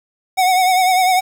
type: tone with vibrato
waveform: square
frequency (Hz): 740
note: F#5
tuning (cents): 0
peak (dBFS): -12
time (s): 0.37-1.21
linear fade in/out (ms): 20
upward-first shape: triangle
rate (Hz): 10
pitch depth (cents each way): 57
effects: 7-bit